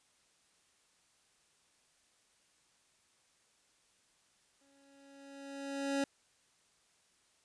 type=tone with exponential growth; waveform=25% pulse; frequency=277.2 Hz; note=C#4; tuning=in tune; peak=-26 dBFS; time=4.61-6.04 s; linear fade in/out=2 ms; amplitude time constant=310 ms; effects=white hiss -71 dBFS RMS until 7.44 s + resampled to 22050 Hz